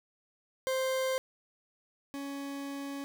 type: tone pair in turn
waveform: 40% pulse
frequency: 523.3 / 279 Hz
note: C5 / C#4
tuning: 0 / +11 cents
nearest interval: major seventh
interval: 1089 cents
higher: first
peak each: -28 / -36 dBFS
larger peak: first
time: 0.67-1.18 / 2.14-3.04 s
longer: second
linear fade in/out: 0 ms
effects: none